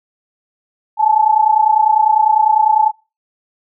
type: tone pair together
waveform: sine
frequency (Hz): 850 / 880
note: G#5 / A5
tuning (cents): +40 / 0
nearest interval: minor second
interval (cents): 60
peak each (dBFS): -12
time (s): 0.97-2.92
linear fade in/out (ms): 50
effects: noise-tail reverb RT60 0.3 s tail -25 dB re dry